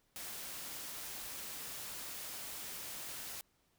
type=noise; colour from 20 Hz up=white; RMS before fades=-45 dBFS; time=0.16-3.41 s; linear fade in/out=0 ms; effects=pink hiss -75 dBFS RMS until 3.78 s